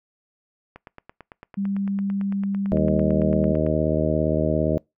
click train, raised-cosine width 0.5 ms, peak -25 dBFS, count 27, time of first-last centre 0.76-3.665 s, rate 8.95 Hz
sine tone, 197.8 Hz, G3, 16 cents sharp, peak -22 dBFS, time 1.57-3.53 s, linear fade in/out 10 ms
harmonic tone, 77.5 Hz, D#2, 6 cents flat, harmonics 1 / 2 / 3 / 4 / 5 / 6 / 7 / 8, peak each -28 / -25 / -27 / -27 / -29 / -30 / -28 / -25 dBFS, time 2.72-4.78 s, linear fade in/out 0 ms
effects noise-tail reverb RT60 0.2 s tail -25 dB re dry

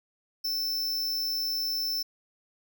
square tone, 5320 Hz, E8, 15 cents sharp, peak -28 dBFS, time 0.44-2.03 s, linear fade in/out 10 ms, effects none

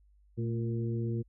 harmonic tone with a mistuned harmonic, 116.54 Hz, A#2, in tune, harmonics 1 / 2 / 3 / 4, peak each -31 / -37 / -38 / -45 dBFS, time 0.37-1.23 s, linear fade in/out 20 ms, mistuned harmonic 2, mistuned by -59 cents, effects added 50 Hz sine -60 dBFS peak until 1.28 s

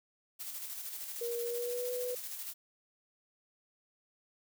blue noise with tremolo, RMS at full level -41 dBFS, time 0.39-2.54 s, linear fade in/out 20 ms, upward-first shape square, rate 13 Hz, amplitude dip 35%
sine tone with pitch glide, 472.8 to 494.9 Hz, A#4 to B4, +24 to +4 cents, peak -34 dBFS, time 1.21-2.15 s, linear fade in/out 5 ms, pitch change +80 cents, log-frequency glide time 1.44-1.91 s
effects none

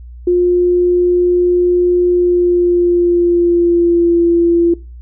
sine tone with pitch glide, 355.1 to 341 Hz, F4 to F4, +29 to -41 cents, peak -8 dBFS, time 0.27-4.74 s, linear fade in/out 5 ms, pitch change -70 cents, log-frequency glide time 2.08-4.23 s, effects noise-tail reverb RT60 0.3 s tail -20 dB re dry + added 60 Hz sine -30 dBFS peak until 5.01 s

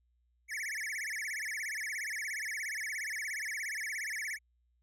square tone with vibrato, 1975.5 Hz, B6, in tune, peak -36 dBFS, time 0.48-4.39 s, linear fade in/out 50 ms, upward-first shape sine, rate 17 Hz, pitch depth 260 cents each way, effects added 60 Hz sine -70 dBFS peak until 4.82 s + low-pass 12000 Hz 12 dB/octave

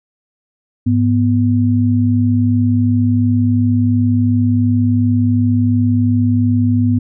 sine tone pair together, 103.6 / 246.4 Hz, G#2 / B3, -4 / -4 cents, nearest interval octave + minor third, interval 1500 cents, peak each -13 dBFS, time 0.86-6.99 s, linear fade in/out 10 ms, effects none

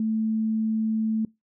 sine tone, 220 Hz, A3, in tune, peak -22 dBFS, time 0-1.25 s, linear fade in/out 2 ms, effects noise-tail reverb RT60 0.2 s tail -23 dB re dry

